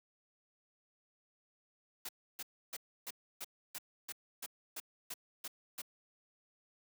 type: noise bursts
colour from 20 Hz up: white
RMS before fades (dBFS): -43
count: 12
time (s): 2.05-5.818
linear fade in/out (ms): 5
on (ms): 39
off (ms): 300
effects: high-pass 200 Hz 12 dB/octave